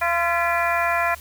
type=harmonic tone with a mistuned harmonic; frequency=342.2 Hz; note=F4; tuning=35 cents flat; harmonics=2 / 3 / 4 / 5 / 6 / 7; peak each=-23 / -25 / -26 / -27 / -28 / -28 dBFS; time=0.01-1.15 s; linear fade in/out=10 ms; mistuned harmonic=6; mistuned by=-60 cents; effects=added 73 Hz sine -43 dBFS peak until 1.2 s + white hiss -44 dBFS RMS until 1.2 s